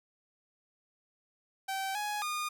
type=tone with pitch steps; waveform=sawtooth; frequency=773 / 835 / 1220 Hz; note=G5 / G#5 / D#6; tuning=-24 / +9 / -34 cents; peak=-29 dBFS; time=1.68-2.49 s; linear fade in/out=10 ms; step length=270 ms; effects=none